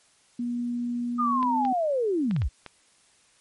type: tone with pitch glide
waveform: sine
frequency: 240.7 to 253.4 Hz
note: B3 to B3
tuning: -44 to +45 cents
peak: -26 dBFS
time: 0.39-1.73 s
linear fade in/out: 5 ms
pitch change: +89 cents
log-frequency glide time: 1.32-1.41 s
type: linear sweep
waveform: sine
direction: down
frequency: 1244.5 to 38.54 Hz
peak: -22 dBFS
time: 1.18-2.49 s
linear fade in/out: 20 ms
type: clicks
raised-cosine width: 0.3 ms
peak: -22 dBFS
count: 6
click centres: 1.429 / 1.651 / 2.311 / 2.364 / 2.419 / 2.663 s
effects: white hiss -61 dBFS RMS until 3.4 s + MP3 48 kbps